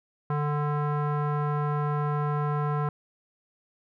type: tone with low-pass filter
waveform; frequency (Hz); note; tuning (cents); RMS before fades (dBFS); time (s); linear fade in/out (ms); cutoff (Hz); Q
square; 147.7; D3; +10; -27; 0.3-2.89; 2; 1200; 3.3
effects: none